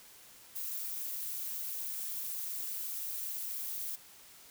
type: noise with amplitude modulation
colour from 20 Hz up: violet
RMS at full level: -35 dBFS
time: 0.55-3.96 s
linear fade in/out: 10 ms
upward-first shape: sine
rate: 224 Hz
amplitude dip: 85%
effects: white hiss -56 dBFS RMS until 4.5 s